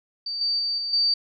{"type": "tone with level steps", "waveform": "sine", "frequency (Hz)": 4620, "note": "D8", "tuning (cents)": -29, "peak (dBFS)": [-27, -21, -23, -26, -18], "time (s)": [0.26, 1.14], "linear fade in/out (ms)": 5, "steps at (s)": [0.41, 0.59, 0.78, 0.93], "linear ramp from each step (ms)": 2, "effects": []}